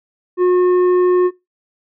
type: tone with tanh clipping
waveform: sine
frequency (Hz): 361.3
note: F#4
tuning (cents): -41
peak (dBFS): -11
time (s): 0.37-1.31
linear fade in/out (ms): 50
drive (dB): 7
effects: noise-tail reverb RT60 0.2 s tail -19 dB re dry